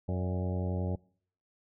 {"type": "harmonic tone with a mistuned harmonic", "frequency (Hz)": 91, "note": "F#2", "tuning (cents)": -28, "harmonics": [1, 2, 3, 4, 5, 6, 7, 8, 9], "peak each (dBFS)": [-31, -35, -43, -43, -43, -43, -47, -51, -49], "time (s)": [0.08, 0.96], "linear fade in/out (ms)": 10, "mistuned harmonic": 6, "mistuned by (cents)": 60, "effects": ["noise-tail reverb RT60 0.6 s tail -25 dB re dry"]}